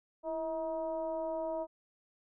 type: tone with frequency modulation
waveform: sine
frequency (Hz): 641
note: E5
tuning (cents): -49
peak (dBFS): -33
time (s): 0.23-1.67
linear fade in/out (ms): 50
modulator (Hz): 310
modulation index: 0.76
effects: none